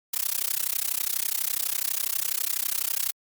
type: noise with amplitude modulation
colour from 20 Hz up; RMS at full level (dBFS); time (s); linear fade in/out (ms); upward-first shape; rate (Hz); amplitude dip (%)
blue; -23; 0.13-3.12; 10; sine; 32.1; 100
effects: Opus 48 kbps